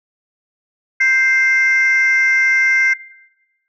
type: tone pair together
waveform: sine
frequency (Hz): 1572.1 / 2093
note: G6 / C7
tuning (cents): +5 / 0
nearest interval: perfect fourth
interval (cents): 495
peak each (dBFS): -14 / -10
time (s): 1-2.94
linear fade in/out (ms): 10
effects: noise-tail reverb RT60 1.0 s tail -21 dB re dry + tanh soft clip ceiling -7 dBFS